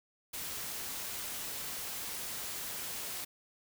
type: noise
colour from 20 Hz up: white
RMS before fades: -40 dBFS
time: 0.33-3.25 s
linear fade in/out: 10 ms
effects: none